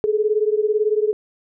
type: beating tone pair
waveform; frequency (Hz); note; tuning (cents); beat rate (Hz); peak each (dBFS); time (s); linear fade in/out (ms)
sine; 419.4 / 437.4; G#4 / A4; +17 / -10; 18; -18 / -20; 0.04-1.13; 0
effects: none